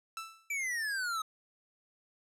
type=tone with exponential decay; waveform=sawtooth; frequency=1324 Hz; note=E6; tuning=7 cents sharp; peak=-32 dBFS; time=0.17-0.53 s; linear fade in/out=1 ms; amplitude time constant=78 ms
type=exponential sweep; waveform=square; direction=down; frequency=2349 to 1264 Hz; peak=-33 dBFS; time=0.5-1.22 s; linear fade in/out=5 ms
effects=low-pass 12000 Hz 12 dB/octave